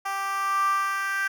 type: tone with high-pass filter sweep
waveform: 10% pulse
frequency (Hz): 392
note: G4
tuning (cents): 0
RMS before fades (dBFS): -26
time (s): 0.05-1.28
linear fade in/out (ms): 10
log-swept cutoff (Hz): 920 to 1500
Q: 8.3
effects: none